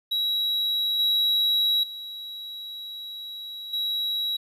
triangle tone with level steps, 3876 Hz, B7, 33 cents flat, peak -21 / -18 / -33 / -23 dBFS, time 0.11-4.37 s, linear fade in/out 10 ms, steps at 0.99 / 1.83 / 3.73 s, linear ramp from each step 5 ms, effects resampled to 32000 Hz + 10-bit

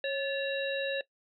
harmonic tone with a mistuned harmonic, 549 Hz, C#5, 17 cents flat, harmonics 1 / 3 / 5 / 7, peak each -31 / -36 / -38 / -39 dBFS, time 0.04-1.01 s, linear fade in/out 2 ms, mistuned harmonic 3, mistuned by +86 cents, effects noise-tail reverb RT60 0.1 s tail -19 dB re dry

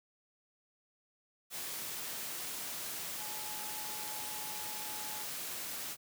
sine tone in noise, 852 Hz, G#5, 44 cents sharp, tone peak -48 dBFS, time 3.16-5.26 s, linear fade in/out 50 ms, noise white, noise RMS -41 dBFS, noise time 1.5-5.97 s, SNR -10 dB, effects high-pass 100 Hz 12 dB/octave

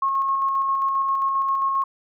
sine tone with tremolo, 1086 Hz, C#6, 36 cents flat, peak -18 dBFS, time 0.02-1.84 s, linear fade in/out 5 ms, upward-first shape square, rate 7.5 Hz, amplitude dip 25%, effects none

